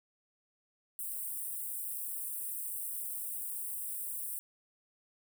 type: high-pass noise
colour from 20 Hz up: white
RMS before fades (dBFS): -39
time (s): 0.99-4.39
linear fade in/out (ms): 0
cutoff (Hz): 8200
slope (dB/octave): 96
effects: none